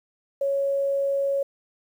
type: tone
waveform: sine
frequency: 554.4 Hz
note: C#5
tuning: in tune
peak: -21 dBFS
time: 0.41-1.43 s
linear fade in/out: 5 ms
effects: 9-bit